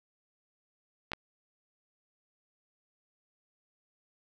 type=clicks; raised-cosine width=0.3 ms; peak=-18 dBFS; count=2; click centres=1.118 / 1.134 s; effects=none